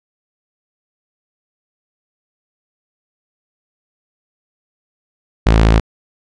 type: tone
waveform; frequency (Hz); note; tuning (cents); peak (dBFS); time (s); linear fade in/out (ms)
sawtooth; 55; A1; 0; -4; 5.46-5.8; 10
effects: low-pass 5000 Hz 12 dB/octave